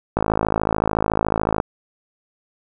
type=click train; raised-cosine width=1 ms; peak=-4 dBFS; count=78; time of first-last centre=0.17-1.601 s; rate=53.8 Hz; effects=none